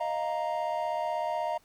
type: chord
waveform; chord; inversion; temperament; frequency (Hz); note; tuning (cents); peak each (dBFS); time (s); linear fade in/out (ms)
triangle; Eb suspended second; none; equal; 622.3 / 698.5 / 932.3; Eb5 / F5 / Bb5; 0 / 0 / 0; -31; 0-1.58; 10
effects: pink hiss -64 dBFS RMS until 1.64 s + Opus 48 kbps